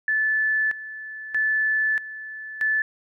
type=tone with tremolo; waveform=sine; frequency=1742 Hz; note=A6; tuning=18 cents flat; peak=-19 dBFS; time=0.08-2.82 s; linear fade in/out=2 ms; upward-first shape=square; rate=0.79 Hz; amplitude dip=80%; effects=none